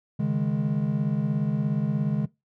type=chord; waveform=triangle; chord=C# suspended second; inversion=none; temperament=equal; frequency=138.59 / 155.56 / 207.7 Hz; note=C#3 / D#3 / G#3; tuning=0 / 0 / 0 cents; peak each=-25 dBFS; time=0.19-2.26 s; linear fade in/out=10 ms; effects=noise-tail reverb RT60 0.2 s tail -20 dB re dry